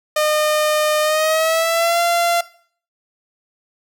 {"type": "tone with pitch glide", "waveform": "sawtooth", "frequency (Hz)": [609, 687.5], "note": ["D#5", "F5"], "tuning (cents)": [-37, -27], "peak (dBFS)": -11, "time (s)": [0.16, 2.41], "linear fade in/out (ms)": 5, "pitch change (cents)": 210, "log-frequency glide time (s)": [1.01, 2], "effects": ["noise-tail reverb RT60 0.5 s tail -18 dB re dry"]}